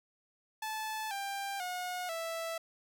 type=tone with pitch steps; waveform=sawtooth; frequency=870 / 793.2 / 723.2 / 659.3 Hz; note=A5 / G5 / F#5 / E5; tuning=-20 / +20 / -40 / 0 cents; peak=-32 dBFS; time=0.62-2.58 s; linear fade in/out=5 ms; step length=490 ms; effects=none